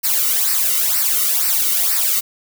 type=noise with flanger; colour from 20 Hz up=blue; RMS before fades=-17 dBFS; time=0.03-2.21 s; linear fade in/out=20 ms; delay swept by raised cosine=0.29 to 1.22 ms; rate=2.1 Hz; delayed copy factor=-0.75; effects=none